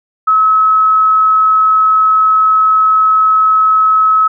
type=tone; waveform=sine; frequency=1288 Hz; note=E6; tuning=41 cents flat; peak=-6 dBFS; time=0.27-4.28 s; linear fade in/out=10 ms; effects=none